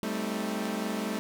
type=chord; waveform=sawtooth; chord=A half-diminished seventh; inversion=third; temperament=equal with one note detuned; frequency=196 / 220 / 261.6 / 317.1 Hz; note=G3 / A3 / C4 / Eb4; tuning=0 / 0 / 0 / +33 cents; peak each=-31 / -29 / -35 / -35 dBFS; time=0.03-1.19 s; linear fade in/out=0 ms; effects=none